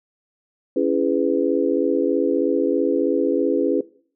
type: chord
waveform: sine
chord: C# minor seventh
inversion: none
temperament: just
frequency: 277.2 / 332.6 / 415.8 / 498.9 Hz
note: C#4 / E4 / G#4 / B4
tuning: 0 / +16 / +2 / +17 cents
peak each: -22 dBFS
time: 0.76-3.81 s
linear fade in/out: 5 ms
effects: noise-tail reverb RT60 0.5 s tail -20 dB re dry